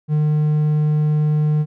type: tone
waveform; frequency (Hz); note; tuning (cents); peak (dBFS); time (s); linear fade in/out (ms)
triangle; 151.5; D#3; -46; -12; 0.08-1.66; 50
effects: none